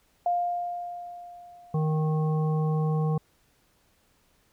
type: tone with exponential decay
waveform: sine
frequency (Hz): 703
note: F5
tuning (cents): +11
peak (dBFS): -21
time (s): 0.26-2.33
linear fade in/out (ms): 2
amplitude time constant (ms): 450
type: harmonic tone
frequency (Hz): 155.56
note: D#3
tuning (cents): 0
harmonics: 1 / 3 / 5 / 7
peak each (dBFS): -23 / -33 / -37 / -40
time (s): 1.74-3.18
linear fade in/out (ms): 5
effects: pink hiss -66 dBFS RMS until 4.52 s